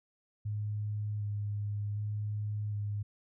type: tone with vibrato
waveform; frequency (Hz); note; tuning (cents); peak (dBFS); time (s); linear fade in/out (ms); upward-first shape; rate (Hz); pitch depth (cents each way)
sine; 104.1; G#2; +5; -32; 0.45-3.03; 10; square; 0.66; 14
effects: none